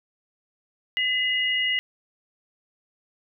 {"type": "tone pair together", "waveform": "sine", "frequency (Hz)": [2018, 2869], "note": ["B6", "F7"], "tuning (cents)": [37, 46], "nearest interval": "tritone", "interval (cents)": 609, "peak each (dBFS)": -24, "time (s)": [0.97, 1.79], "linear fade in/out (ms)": 0, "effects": []}